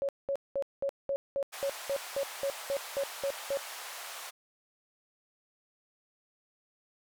sine tone bursts, 554.4 Hz, C#5, in tune, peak -28 dBFS, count 14, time 0.02-3.572 s, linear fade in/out 0 ms, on 68 ms, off 200 ms
pink band-pass noise, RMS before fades -43 dBFS, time 1.52-4.31 s, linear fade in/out 20 ms, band 660 to 16000 Hz, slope 24 dB/octave
effects none

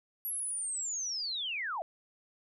sine linear sweep, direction down, 11590 to 610 Hz, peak -33 dBFS, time 0.25-1.82 s, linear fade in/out 0 ms, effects none

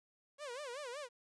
sawtooth tone with vibrato, 534 Hz, C5, 35 cents sharp, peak -39 dBFS, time 0.38-1.09 s, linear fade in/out 50 ms, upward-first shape sine, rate 5.3 Hz, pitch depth 210 cents each way, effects resampled to 22050 Hz + 12-bit

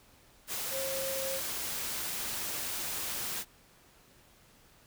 sine tone in noise, 536 Hz, C5, 42 cents sharp, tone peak -35 dBFS, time 0.7-1.41 s, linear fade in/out 50 ms, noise white, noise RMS -36 dBFS, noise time 0.47-3.45 s, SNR -2 dB, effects pink hiss -61 dBFS RMS until 4.86 s

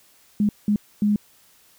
sine tone bursts at uneven times, 207.7 Hz, G#3, in tune, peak -16 dBFS, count 3, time 0.4-0.49 / 0.68-0.76 / 1.02-1.16 s, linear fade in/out 2 ms, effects white hiss -56 dBFS RMS until 1.78 s

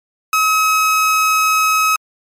30% pulse tone, 1278 Hz, D#6, 46 cents sharp, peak -9 dBFS, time 0.33-1.96 s, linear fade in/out 2 ms, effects MP3 64 kbps

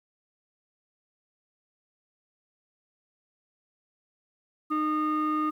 sine tone pair together, 306.5 / 1226 Hz, D#4 / D#6, -26 / -26 cents, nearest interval 2 octaves, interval 2400 cents, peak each -25 dBFS, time 4.7-5.51 s, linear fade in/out 20 ms, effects tanh soft clip ceiling -21 dBFS + 10-bit

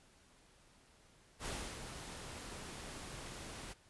pink noise with ADSR envelope, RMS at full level -41 dBFS, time 1.39-3.74 s, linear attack 66 ms, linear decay 320 ms, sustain -7 dB, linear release 20 ms, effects pink hiss -66 dBFS RMS until 3.89 s + resampled to 24000 Hz

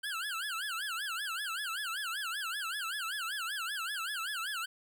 25% pulse tone with vibrato, 1500 Hz, F#6, 23 cents sharp, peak -31 dBFS, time 0.03-4.66 s, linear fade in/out 10 ms, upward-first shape sine, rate 5.2 Hz, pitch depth 240 cents each way, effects 12-bit

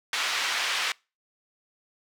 pink band-pass noise, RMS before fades -28 dBFS, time 0.13-0.92 s, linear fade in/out 2 ms, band 1500 to 4500 Hz, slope 12 dB/octave, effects noise-tail reverb RT60 0.3 s tail -26 dB re dry

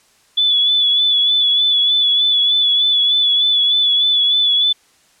sine tone with vibrato, 3441 Hz, A7, 39 cents flat, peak -11 dBFS, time 0.37-4.73 s, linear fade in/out 10 ms, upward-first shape sine, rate 3.3 Hz, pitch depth 37 cents each way, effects white hiss -54 dBFS RMS until 5.2 s + low-pass 9000 Hz 12 dB/octave

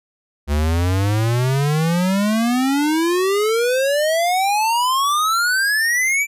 square exponential sweep, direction up, 70.8 to 2350 Hz, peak -16 dBFS, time 0.47-6.27 s, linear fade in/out 50 ms, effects resampled to 32000 Hz

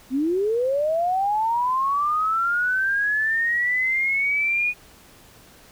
sine linear sweep, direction up, 246.9 to 2471 Hz, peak -19 dBFS, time 0.1-4.74 s, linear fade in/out 50 ms, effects pink hiss -50 dBFS RMS until 5.71 s

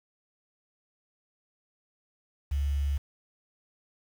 sine tone with quantisation, 70.8 Hz, C#2, 37 cents sharp, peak -25 dBFS, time 2.51-2.98 s, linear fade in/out 10 ms, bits 8, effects none

